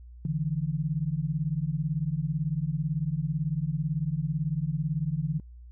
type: beating tone pair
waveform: sine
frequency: 145 / 163 Hz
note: D3 / E3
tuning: -22 / -19 cents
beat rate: 18 Hz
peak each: -29 dBFS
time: 0.25-5.4 s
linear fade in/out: 2 ms
effects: added 60 Hz sine -44 dBFS peak until 5.71 s